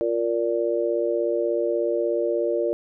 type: chord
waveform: sine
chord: Bb major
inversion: second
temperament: just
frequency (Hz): 349.6 / 466.2 / 582.7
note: F4 / Bb4 / D5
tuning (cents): +2 / 0 / -14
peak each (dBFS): -25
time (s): 0.01-2.73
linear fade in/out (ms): 0
effects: none